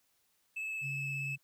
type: tone with vibrato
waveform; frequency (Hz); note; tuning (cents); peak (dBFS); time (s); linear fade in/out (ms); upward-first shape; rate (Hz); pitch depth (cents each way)
triangle; 2606; E7; -20; -34; 0.56-1.36; 10; sine; 17; 16
type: tone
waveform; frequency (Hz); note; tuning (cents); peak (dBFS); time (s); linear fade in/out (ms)
sine; 138.9; C#3; +4; -38; 0.81-1.38; 50
effects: tanh soft clip ceiling -26 dBFS + white hiss -74 dBFS RMS until 1.43 s